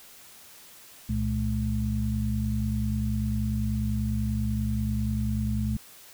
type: tone cluster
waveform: sine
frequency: 66.7 / 116.9 / 213.2 Hz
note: C2 / A#2 / G#3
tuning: +34 / +5 / +46 cents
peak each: -29 dBFS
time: 1.09-5.77 s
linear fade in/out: 5 ms
effects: white hiss -50 dBFS RMS until 6.13 s